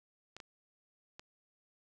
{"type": "clicks", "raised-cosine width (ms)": 0.2, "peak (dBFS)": -30, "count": 3, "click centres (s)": [0.366, 0.402, 1.195], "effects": []}